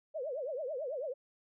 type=tone with vibrato; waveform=sine; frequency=560 Hz; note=C#5; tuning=18 cents sharp; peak=-35 dBFS; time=0.14-1.14 s; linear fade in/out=20 ms; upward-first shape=triangle; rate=9.1 Hz; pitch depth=290 cents each way; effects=none